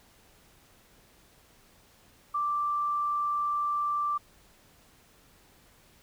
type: tone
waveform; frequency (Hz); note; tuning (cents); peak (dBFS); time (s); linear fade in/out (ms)
sine; 1174.7; D6; 0; -26; 2.34-4.18; 10
effects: pink hiss -60 dBFS RMS until 6.02 s